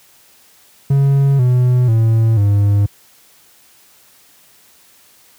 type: tone with pitch steps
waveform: triangle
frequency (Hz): 138.59 / 124.9 / 112.57 / 101.45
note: C#3 / B2 / A2 / G#2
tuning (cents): 0 / +20 / +40 / -40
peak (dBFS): -7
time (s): 0.9-2.86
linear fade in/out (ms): 5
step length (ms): 490
effects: white hiss -49 dBFS RMS until 5.38 s + high-pass 60 Hz 12 dB/octave

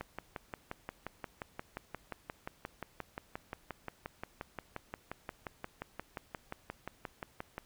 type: click train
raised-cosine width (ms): 0.5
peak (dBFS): -24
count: 44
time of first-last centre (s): 0.01-7.58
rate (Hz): 5.68
effects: pink hiss -65 dBFS RMS until 7.65 s

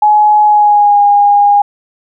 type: tone with pitch glide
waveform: sine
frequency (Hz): 843 to 816.2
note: G#5 to G#5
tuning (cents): +26 to -30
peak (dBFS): -4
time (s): 0.02-1.62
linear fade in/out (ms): 5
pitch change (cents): -56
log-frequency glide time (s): 0.44-1.01
effects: none

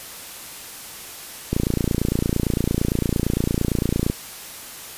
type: click train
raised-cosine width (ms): 3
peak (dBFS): -7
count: 75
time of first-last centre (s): 1.53-4.099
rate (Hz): 28.8
effects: white hiss -37 dBFS RMS until 4.97 s + resampled to 32000 Hz

